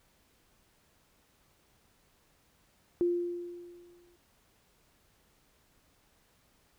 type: tone with exponential decay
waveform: sine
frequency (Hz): 349.2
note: F4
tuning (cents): 0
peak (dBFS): -23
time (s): 3.01-4.16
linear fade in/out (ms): 0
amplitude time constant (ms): 250
effects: pink hiss -68 dBFS RMS until 6.78 s